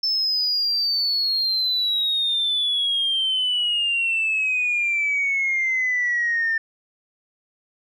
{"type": "exponential sweep", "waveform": "sine", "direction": "down", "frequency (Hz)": [5300, 1792], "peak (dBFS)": -18, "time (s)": [0.03, 6.58], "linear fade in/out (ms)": 5, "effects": ["tanh soft clip ceiling -15 dBFS"]}